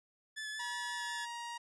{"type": "tone with vibrato", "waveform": "sawtooth", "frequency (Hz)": 1728, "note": "A6", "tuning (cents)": -32, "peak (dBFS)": -36, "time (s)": [0.36, 1.26], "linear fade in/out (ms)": 20, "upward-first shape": "sine", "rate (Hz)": 5.5, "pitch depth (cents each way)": 16}
{"type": "tone with pitch glide", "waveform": "sawtooth", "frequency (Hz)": [961, 943.9], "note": ["B5", "A#5"], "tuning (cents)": [-48, 21], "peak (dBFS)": -37, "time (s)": [0.59, 1.58], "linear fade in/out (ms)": 10, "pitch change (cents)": -31, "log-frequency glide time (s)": [0.88, 1.17]}
{"effects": ["resampled to 22050 Hz"]}